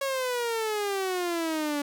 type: exponential sweep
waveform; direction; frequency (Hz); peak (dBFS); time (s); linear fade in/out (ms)
sawtooth; down; 554.4 to 285.3; -23; 0.01-1.82; 5
effects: none